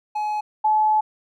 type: tone pair in turn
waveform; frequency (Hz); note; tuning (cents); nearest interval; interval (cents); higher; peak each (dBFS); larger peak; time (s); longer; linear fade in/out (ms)
triangle / sine; 846 / 859.3; G#5 / A5; +32 / -41; unison; 27; second; -20 / -15; second; 0.15-0.41 / 0.64-1.01; second; 10
effects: none